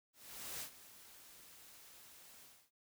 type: noise with ADSR envelope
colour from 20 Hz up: white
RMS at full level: -44 dBFS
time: 0.13-2.71 s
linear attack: 480 ms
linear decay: 88 ms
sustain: -15 dB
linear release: 280 ms
effects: none